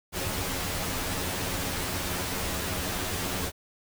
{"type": "noise with comb filter", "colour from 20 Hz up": "pink", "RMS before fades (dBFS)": -31, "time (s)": [0.12, 3.52], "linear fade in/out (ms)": 50, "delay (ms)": 11, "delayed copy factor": 0.65, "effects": []}